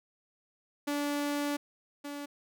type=tone pair in turn; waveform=sawtooth; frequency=289.4 / 287.6 Hz; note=D4 / D4; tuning=-25 / -36 cents; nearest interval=unison; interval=11 cents; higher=first; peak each=-26 / -34 dBFS; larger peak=first; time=0.87-1.57 / 2.04-2.26 s; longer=first; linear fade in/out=10 ms; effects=none